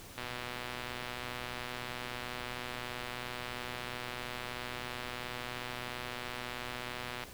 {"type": "click train", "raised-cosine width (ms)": 0.3, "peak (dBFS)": -23, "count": 869, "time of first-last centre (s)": [0.18, 7.237], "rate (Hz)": 123, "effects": ["pink hiss -50 dBFS RMS until 7.33 s"]}